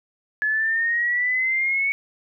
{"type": "exponential sweep", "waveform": "sine", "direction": "up", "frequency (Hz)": [1706, 2234], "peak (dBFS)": -19, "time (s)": [0.42, 1.92], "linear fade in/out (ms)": 0, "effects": []}